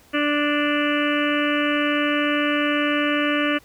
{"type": "harmonic tone", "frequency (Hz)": 293.7, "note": "D4", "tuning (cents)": 0, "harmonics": [1, 2, 4, 5, 6, 7, 8, 9, 10], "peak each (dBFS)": [-22, -26, -28, -29, -28, -33, -31, -31, -30], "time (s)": [0.13, 3.59], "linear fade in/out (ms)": 20, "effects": ["pink hiss -53 dBFS RMS until 3.64 s"]}